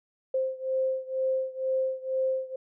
sine beating tone pair, 523.3 / 525.4 Hz, C5 / C5, 0 / +7 cents, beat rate 2.1 Hz, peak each -28 / -30 dBFS, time 0.34-2.56 s, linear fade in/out 5 ms, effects none

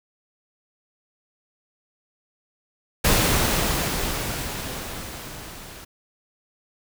pink noise with level ramp, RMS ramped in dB -18 to -41 dBFS, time 3.04-5.85 s, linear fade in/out 10 ms, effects none

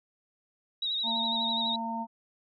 sine tone with vibrato, 3797 Hz, A#7, 31 cents sharp, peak -28 dBFS, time 0.82-1.76 s, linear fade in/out 5 ms, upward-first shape sine, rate 12 Hz, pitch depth 57 cents each way
harmonic tone, 227.7 Hz, A#3, 40 cents flat, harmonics 1 / 3 / 4, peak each -35 / -40 / -33 dBFS, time 1.03-2.07 s, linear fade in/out 50 ms
effects none

